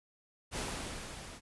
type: noise with level ramp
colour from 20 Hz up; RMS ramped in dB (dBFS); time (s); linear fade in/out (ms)
pink; -36 to -49; 0.51-1.41; 50
effects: resampled to 24000 Hz